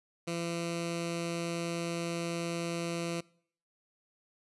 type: tone with notch filter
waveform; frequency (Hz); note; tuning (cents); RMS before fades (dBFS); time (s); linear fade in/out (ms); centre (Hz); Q
10% pulse; 169.4; E3; +48; -35; 0.27-3.21; 10; 870; 1.3
effects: noise-tail reverb RT60 0.6 s tail -24 dB re dry + resampled to 24000 Hz